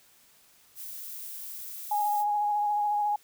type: noise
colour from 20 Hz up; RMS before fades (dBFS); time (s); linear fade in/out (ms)
violet; -40; 0.75-2.25; 50
type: tone with vibrato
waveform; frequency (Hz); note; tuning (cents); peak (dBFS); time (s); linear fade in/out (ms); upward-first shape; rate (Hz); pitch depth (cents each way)
sine; 830.6; G#5; 0; -24; 1.91-3.16; 5; sine; 14; 20
effects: white hiss -60 dBFS RMS until 3.23 s